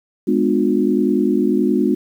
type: chord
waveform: sine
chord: G# diminished seventh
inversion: none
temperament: just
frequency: 207.7 / 249.2 / 299 / 358.8 Hz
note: G#3 / B3 / D4 / F4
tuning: 0 / +16 / +31 / +47 cents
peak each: -19 dBFS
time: 0.27-1.95 s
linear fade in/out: 10 ms
effects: 8-bit